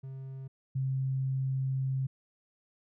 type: tone pair in turn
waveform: triangle / sine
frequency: 133.5 / 132.87 Hz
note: C3 / C3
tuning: +35 / +27 cents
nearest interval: unison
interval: 8 cents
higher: first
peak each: -37 / -28 dBFS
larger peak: second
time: 0.03-0.48 / 0.75-2.07 s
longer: second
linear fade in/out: 10 ms
effects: none